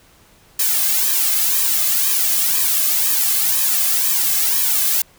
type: noise with flanger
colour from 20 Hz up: blue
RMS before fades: -17 dBFS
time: 0.59-5.02 s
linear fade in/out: 5 ms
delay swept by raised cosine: 1.4 to 2.17 ms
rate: 2 Hz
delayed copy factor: -0.95
effects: pink hiss -51 dBFS RMS until 5.18 s